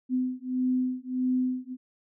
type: beating tone pair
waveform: sine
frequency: 253.7 / 255.3 Hz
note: B3 / C4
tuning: +47 / -42 cents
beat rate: 1.6 Hz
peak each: -28 dBFS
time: 0.09-1.77 s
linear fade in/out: 50 ms
effects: none